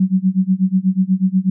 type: tone with tremolo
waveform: sine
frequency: 188 Hz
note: F#3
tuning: 28 cents sharp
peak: -9 dBFS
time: 0-1.5 s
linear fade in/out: 5 ms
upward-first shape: sine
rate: 8.2 Hz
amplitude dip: 95%
effects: none